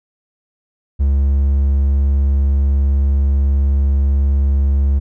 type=tone; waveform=triangle; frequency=69.3 Hz; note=C#2; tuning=in tune; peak=-9 dBFS; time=0.99-5 s; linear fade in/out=20 ms; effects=none